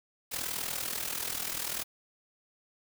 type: noise with amplitude modulation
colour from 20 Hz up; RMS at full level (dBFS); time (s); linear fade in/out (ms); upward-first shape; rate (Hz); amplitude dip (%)
white; -32; 0.31-1.84; 20; sine; 40.5; 70
effects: none